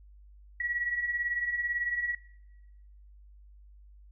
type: beating tone pair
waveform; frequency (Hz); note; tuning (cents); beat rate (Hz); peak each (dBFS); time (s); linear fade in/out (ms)
sine; 1911 / 1929; A#6 / B6; +43 / -41; 18; -36 / -30; 0.6-2.15; 5
effects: noise-tail reverb RT60 1.0 s tail -19 dB re dry + added 50 Hz sine -51 dBFS peak until 4.11 s